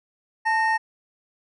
triangle tone pair together, 880 / 1843.8 Hz, A5 / A#6, 0 / -19 cents, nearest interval octave + minor second, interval 1281 cents, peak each -19 / -21 dBFS, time 0.45-0.78 s, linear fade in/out 20 ms, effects resampled to 24000 Hz

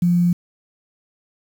sine tone, 175 Hz, F3, 4 cents sharp, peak -13 dBFS, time 0.02-0.33 s, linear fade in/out 5 ms, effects 7-bit

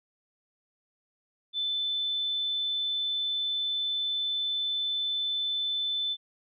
sine tone, 3520 Hz, A7, in tune, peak -27 dBFS, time 1.53-6.17 s, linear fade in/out 50 ms, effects none

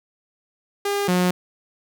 sawtooth tone pair in turn, 403.8 / 180.44 Hz, G#4 / F#3, -49 / -43 cents, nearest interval octave + major second, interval 1394 cents, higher first, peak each -17 / -13 dBFS, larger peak second, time 0.85-1.08 / 1.08-1.31 s, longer neither, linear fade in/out 5 ms, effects none

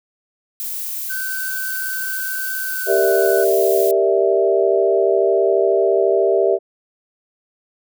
violet noise, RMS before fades -26 dBFS, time 0.6-3.91 s, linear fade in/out 0 ms
triangle tone with pitch glide, 1528 to 1489.7 Hz, G6 to F#6, -45 to +11 cents, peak -23 dBFS, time 1.09-3.45 s, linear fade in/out 20 ms, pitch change -44 cents, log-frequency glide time 2.68-3.07 s
sine chord, E half-diminished seventh, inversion first, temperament equal, 392 / 466.2 / 587.3 / 659.3 Hz, G4 / Bb4 / D5 / E5, 0 / 0 / 0 / 0 cents, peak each -16 / -20 / -21 / -18 dBFS, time 2.86-6.59 s, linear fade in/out 50 ms
effects none

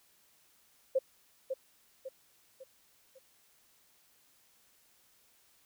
sine tone with echo, 527 Hz, C5, 12 cents sharp, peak -24 dBFS, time 0.95-0.99 s, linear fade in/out 10 ms, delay 550 ms, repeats 4, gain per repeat -7 dB, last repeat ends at 3.19 s, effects white hiss -67 dBFS RMS until 5.65 s

